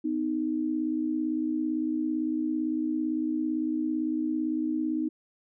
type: tone pair together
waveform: sine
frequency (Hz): 253.3 / 311.1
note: B3 / D#4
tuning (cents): +44 / 0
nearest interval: major third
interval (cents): 356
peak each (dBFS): -31 / -27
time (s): 0.04-5.09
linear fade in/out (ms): 10
effects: none